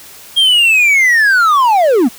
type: linear sweep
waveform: triangle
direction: down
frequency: 3249 to 209.9 Hz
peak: -5 dBFS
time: 0.36-2.09 s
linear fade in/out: 20 ms
effects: white hiss -36 dBFS RMS until 2.18 s